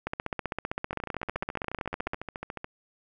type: two click trains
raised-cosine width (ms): 0.5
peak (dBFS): -15 / -20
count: 33 / 25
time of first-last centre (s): 0.07-2.135 / 0.93-2.644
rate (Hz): 15.5 / 14
effects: none